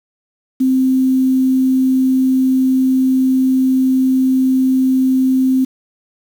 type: tone with quantisation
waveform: sine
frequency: 260.8 Hz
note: C4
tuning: 5 cents flat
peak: -10 dBFS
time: 0.6-5.65 s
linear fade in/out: 10 ms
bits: 6
effects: none